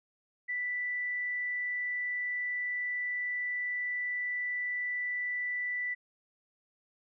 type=tone; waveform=sine; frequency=1975.5 Hz; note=B6; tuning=in tune; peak=-31 dBFS; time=0.48-5.95 s; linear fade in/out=20 ms; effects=none